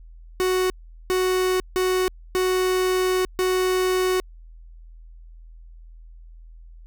45% pulse tone bursts at uneven times, 370 Hz, F#4, in tune, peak -19 dBFS, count 5, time 0.4-0.7 / 1.1-1.6 / 1.76-2.08 / 2.35-3.25 / 3.39-4.2 s, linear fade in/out 0 ms, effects added 41 Hz sine -41 dBFS peak until 6.86 s

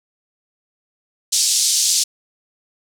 pink band-pass noise, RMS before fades -17 dBFS, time 1.32-2.04 s, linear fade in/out 10 ms, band 4500 to 9000 Hz, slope 24 dB/octave, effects none

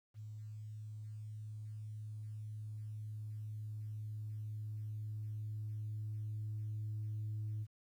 sine tone with level ramp, 107.2 Hz, A2, 45 cents flat, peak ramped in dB -45 to -36 dBFS, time 0.14-7.67 s, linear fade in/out 50 ms, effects tanh soft clip ceiling -35 dBFS + 12-bit

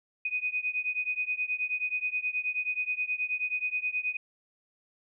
sine beating tone pair, 2489 / 2498.4 Hz, D#7 / D#7, 0 / +7 cents, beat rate 9.4 Hz, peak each -31 / -32 dBFS, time 0.25-4.17 s, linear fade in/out 5 ms, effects none

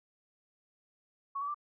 sine tone with pitch steps, 1108.7 / 1143.2 / 1178.7 Hz, C#6 / D6 / D6, 0 / -47 / +6 cents, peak -33 dBFS, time 1.35-1.545 s, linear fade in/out 10 ms, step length 65 ms, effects none

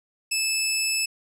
15% pulse tone, 2618 Hz, E7, 13 cents flat, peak -15 dBFS, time 0.31-1.06 s, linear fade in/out 10 ms, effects low-pass 12000 Hz 12 dB/octave

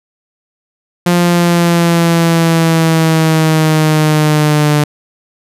sawtooth linear sweep, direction down, 175.6 to 148.3 Hz, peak -4 dBFS, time 1.06-4.84 s, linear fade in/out 5 ms, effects resampled to 32000 Hz

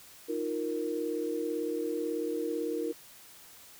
sine chord, Eb suspended second, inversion none, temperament equal, 311.1 / 349.2 / 466.2 Hz, Eb4 / F4 / Bb4, 0 / 0 / 0 cents, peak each -35 / -36 / -33 dBFS, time 0.28-2.93 s, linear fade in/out 20 ms, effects white hiss -53 dBFS RMS until 3.79 s

